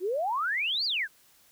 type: exponential two-way sweep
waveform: sine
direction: up then down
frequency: 339.3 to 4900 to 1477 Hz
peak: -26 dBFS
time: 0-1.08 s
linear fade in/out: 50 ms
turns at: 0.85 s
effects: white hiss -61 dBFS RMS until 1.51 s